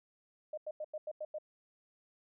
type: tone bursts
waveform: sine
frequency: 612 Hz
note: D#5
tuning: 29 cents flat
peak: -37 dBFS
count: 7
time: 0.53-1.385 s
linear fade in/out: 5 ms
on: 45 ms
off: 90 ms
effects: none